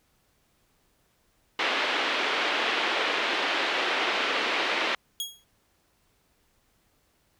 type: band-pass noise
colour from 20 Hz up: white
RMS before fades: -27 dBFS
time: 1.59-4.95 s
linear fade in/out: 2 ms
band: 290 to 3300 Hz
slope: 24 dB/octave
type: tone with exponential decay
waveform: sawtooth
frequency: 3305 Hz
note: G#7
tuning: 9 cents flat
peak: -23 dBFS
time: 5.2-5.44 s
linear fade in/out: 1 ms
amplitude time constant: 52 ms
effects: pink hiss -68 dBFS RMS until 7.39 s